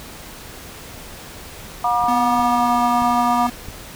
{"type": "harmonic tone", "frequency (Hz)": 240.2, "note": "B3", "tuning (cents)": -48, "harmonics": [3, 4, 5], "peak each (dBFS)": [-19, -20, -21], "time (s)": [1.84, 3.47], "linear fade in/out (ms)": 5}
{"type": "clicks", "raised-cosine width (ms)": 5, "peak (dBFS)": -22, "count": 4, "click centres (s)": [2.039, 2.395, 3.021, 3.686]}
{"type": "tone with pitch glide", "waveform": "square", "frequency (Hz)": [246.9, 243.1], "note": ["B3", "B3"], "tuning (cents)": [0, -27], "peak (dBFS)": -22, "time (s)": [2.08, 3.5], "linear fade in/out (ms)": 5, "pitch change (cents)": -27, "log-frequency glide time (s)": [2.21, 2.7]}
{"effects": ["pink hiss -37 dBFS RMS until 3.95 s"]}